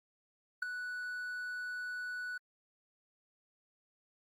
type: tone with ADSR envelope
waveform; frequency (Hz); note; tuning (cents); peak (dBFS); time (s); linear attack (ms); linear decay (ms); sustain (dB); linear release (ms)
triangle; 1480; F#6; 0; -25; 0.62-2.38; 7; 4; -11; 8
effects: Opus 32 kbps